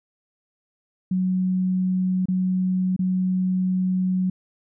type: tone with dropouts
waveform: sine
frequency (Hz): 185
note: F#3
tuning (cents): 0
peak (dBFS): -19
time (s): 1.11-4.3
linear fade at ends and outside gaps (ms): 5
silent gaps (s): 2.257-2.284 / 2.964-2.991
effects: none